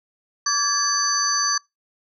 sine tone cluster, 1150 / 1627 / 1723 / 4595 / 6040 Hz, D6 / G#6 / A6 / D8 / F#8, -37 / -36 / -37 / -39 / +35 cents, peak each -24 / -31 / -30 / -24 / -22 dBFS, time 0.46-1.58 s, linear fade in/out 5 ms, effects noise-tail reverb RT60 0.2 s tail -26 dB re dry

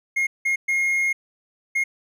triangle tone bursts at uneven times, 2145 Hz, C7, 42 cents sharp, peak -17 dBFS, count 4, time 0.16-0.27 / 0.45-0.56 / 0.68-1.13 / 1.75-1.84 s, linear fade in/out 10 ms, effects none

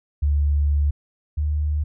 sine tone pair in turn, 72.6 / 74.99 Hz, D2 / D2, -19 / +37 cents, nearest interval minor second, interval 56 cents, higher second, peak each -16 / -19 dBFS, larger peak first, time 0.22-0.91 / 1.37-1.84 s, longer first, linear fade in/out 10 ms, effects none

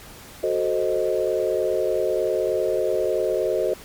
sine chord, F# diminished seventh, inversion none, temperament equal, 370 / 440 / 523.3 / 622.3 Hz, F#4 / A4 / C5 / Eb5, 0 / 0 / 0 / 0 cents, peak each -25 dBFS, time 0.43-3.74 s, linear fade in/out 5 ms, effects pink hiss -43 dBFS RMS until 3.84 s + MP3 96 kbps

